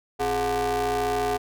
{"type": "ring-modulated tone", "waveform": "40% pulse", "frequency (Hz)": 155, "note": "D#3", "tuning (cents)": -6, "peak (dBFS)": -19, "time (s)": [0.19, 1.38], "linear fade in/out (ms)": 20, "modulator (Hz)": 573, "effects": []}